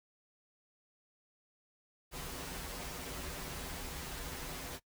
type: noise with comb filter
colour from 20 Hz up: pink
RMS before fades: -43 dBFS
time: 2.11-4.8 s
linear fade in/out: 50 ms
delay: 9.3 ms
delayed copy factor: -0.95
effects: noise-tail reverb RT60 0.1 s tail -21 dB re dry